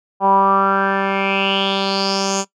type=tone with low-pass filter sweep; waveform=10% pulse; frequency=195.2 Hz; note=G3; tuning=7 cents flat; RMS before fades=-17 dBFS; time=0.2-2.45 s; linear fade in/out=50 ms; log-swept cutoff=870 to 7000 Hz; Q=6.2; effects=noise-tail reverb RT60 0.1 s tail -18 dB re dry